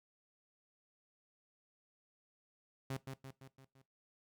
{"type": "tone with echo", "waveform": "sawtooth", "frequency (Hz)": 133.9, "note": "C3", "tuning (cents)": 40, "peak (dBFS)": -34, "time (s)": [2.9, 2.97], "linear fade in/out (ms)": 5, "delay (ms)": 170, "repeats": 5, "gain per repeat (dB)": -5, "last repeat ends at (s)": 3.82, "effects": ["noise-tail reverb RT60 0.2 s tail -18 dB re dry"]}